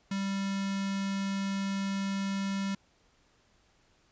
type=tone with notch filter; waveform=square; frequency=196 Hz; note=G3; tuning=in tune; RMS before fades=-32 dBFS; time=0.11-2.75 s; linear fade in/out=5 ms; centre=480 Hz; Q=0.6; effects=pink hiss -67 dBFS RMS until 4.11 s + resampled to 16000 Hz